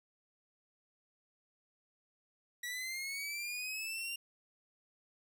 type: linear sweep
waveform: sawtooth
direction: up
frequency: 1928 to 2794 Hz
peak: -35 dBFS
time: 2.63-4.16 s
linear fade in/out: 5 ms
effects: none